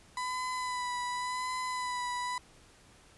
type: tone with vibrato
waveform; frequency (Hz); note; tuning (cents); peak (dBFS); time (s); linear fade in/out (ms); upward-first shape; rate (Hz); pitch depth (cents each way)
35% pulse; 998; B5; +18; -31; 0.17-2.38; 2; sine; 0.9; 25
effects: pink hiss -59 dBFS RMS until 3.17 s + resampled to 24000 Hz